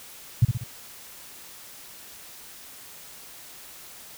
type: tone with echo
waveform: sine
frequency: 118.8 Hz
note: A#2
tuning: 33 cents sharp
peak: -12 dBFS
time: 0.42-0.45 s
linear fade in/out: 5 ms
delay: 63 ms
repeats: 3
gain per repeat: -6 dB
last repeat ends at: 0.639 s
effects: white hiss -45 dBFS RMS until 4.17 s